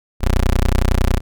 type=tone; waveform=20% pulse; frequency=30.87 Hz; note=B0; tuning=in tune; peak=-8 dBFS; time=0.2-1.21 s; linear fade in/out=50 ms; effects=none